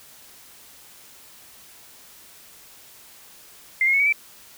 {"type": "tone with pitch steps", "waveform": "sine", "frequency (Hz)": [2093, 2148, 2205, 2263, 2322], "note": ["C7", "C7", "C#7", "C#7", "D7"], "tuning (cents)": [0, 45, -10, 35, -20], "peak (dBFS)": -16, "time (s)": [3.81, 4.125], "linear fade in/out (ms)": 2, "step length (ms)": 63, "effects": ["white hiss -48 dBFS RMS until 4.57 s"]}